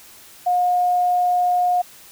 sine tone, 717 Hz, F5, 45 cents sharp, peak -15 dBFS, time 0.46-1.82 s, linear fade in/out 10 ms, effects white hiss -45 dBFS RMS until 2.11 s

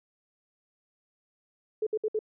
sine tone bursts, 431.8 Hz, A4, 33 cents flat, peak -25 dBFS, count 4, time 1.82-2.191 s, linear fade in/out 5 ms, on 47 ms, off 61 ms, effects none

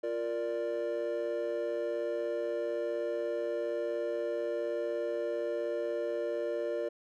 triangle chord, Bb major, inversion second, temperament equal, 349.2 / 466.2 / 587.3 Hz, F4 / Bb4 / D5, 0 / 0 / 0 cents, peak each -35 / -33 / -32 dBFS, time 0.03-6.89 s, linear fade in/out 10 ms, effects tanh soft clip ceiling -21 dBFS

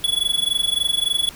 square tone with amplitude modulation, 3395 Hz, G#7, 37 cents sharp, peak -15 dBFS, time 0.04-1.29 s, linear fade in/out 0 ms, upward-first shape sine, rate 23.5 Hz, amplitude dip 90%, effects added 50 Hz sine -50 dBFS peak until 1.35 s + pink hiss -41 dBFS RMS until 1.35 s

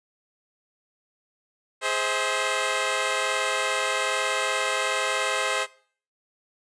10% pulse chord, Ab augmented, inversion none, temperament equal with one note detuned, 415.3 / 523.3 / 643.5 Hz, Ab4 / C5 / E5, 0 / 0 / -42 cents, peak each -22 / -18 / -20 dBFS, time 1.81-5.67 s, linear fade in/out 50 ms, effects noise-tail reverb RT60 0.5 s tail -21 dB re dry + resampled to 22050 Hz

